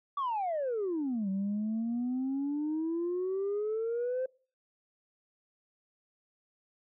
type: exponential two-way sweep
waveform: sine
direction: down then up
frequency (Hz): 1167 to 190 to 523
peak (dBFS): -28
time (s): 0.17-4.26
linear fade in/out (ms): 5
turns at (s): 1.29
effects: noise-tail reverb RT60 0.4 s tail -25 dB re dry + tanh soft clip ceiling -27 dBFS